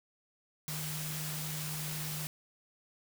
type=tone in noise; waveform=sine; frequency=153.2 Hz; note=D#3; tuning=27 cents flat; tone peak=-39 dBFS; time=0.68-2.27 s; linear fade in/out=0 ms; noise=white; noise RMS=-40 dBFS; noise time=0.68-2.27 s; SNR=-2 dB; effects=none